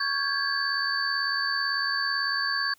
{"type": "tone cluster", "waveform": "sine", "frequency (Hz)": [1116, 1608, 1686, 4545], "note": ["C#6", "G6", "G#6", "C#8"], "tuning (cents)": [11, 44, 26, 42], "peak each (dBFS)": [-32, -29, -31, -29], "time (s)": [0, 2.74], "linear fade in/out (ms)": 5, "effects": ["white hiss -62 dBFS RMS until 2.78 s"]}